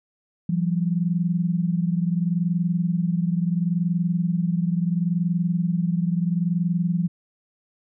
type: tone pair together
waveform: sine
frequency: 169.27 / 190 Hz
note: E3 / F#3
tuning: +46 / +46 cents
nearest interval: major second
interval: 200 cents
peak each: -21 / -25 dBFS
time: 0.49-7.08 s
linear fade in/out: 5 ms
effects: none